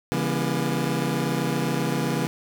25% pulse chord, C# diminished seventh, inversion none, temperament just, 138.59 / 166.31 / 199.57 / 239.5 Hz, C#3 / E3 / G3 / Bb3, 0 / +16 / +31 / +47 cents, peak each -24 / -24 / -28 / -25 dBFS, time 0.12-2.27 s, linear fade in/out 0 ms, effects none

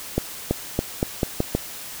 accelerating click train, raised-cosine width 2 ms, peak -6 dBFS, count 7, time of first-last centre 0.18-1.55 s, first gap 330 ms, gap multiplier 0.85, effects white hiss -36 dBFS RMS until 2 s

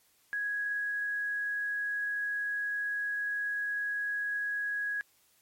sine tone with quantisation, 1662 Hz, G#6, 1 cent sharp, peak -30 dBFS, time 0.33-5.01 s, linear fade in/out 0 ms, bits 10, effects white hiss -67 dBFS RMS until 5.41 s + MP3 64 kbps

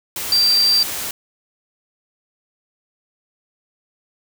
sine tone in noise, 4699 Hz, D8, in tune, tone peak -12 dBFS, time 0.32-0.83 s, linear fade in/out 2 ms, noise white, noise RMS -26 dBFS, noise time 0.16-1.11 s, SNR +11 dB, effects none

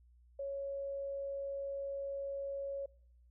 sine tone, 554.4 Hz, C#5, in tune, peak -37 dBFS, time 0.39-2.86 s, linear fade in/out 5 ms, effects noise-tail reverb RT60 0.7 s tail -24 dB re dry + added 60 Hz sine -61 dBFS peak until 3.3 s

